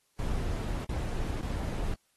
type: noise with dropouts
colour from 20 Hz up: brown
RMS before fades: -32 dBFS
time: 0.19-1.94 s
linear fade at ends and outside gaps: 2 ms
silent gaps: 0.847-0.891 / 1.412-1.428 s
effects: white hiss -72 dBFS RMS until 2.16 s + AAC 32 kbps